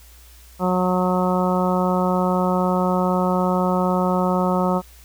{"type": "harmonic tone", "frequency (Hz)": 182.4, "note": "F#3", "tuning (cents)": -24, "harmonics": [1, 2, 3, 4, 5, 6, 7], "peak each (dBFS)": [-20, -26, -24, -27, -26, -30, -28], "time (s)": [0.59, 4.82], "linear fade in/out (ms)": 50, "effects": ["added 60 Hz sine -45 dBFS peak until 5.04 s", "white hiss -50 dBFS RMS until 5.04 s"]}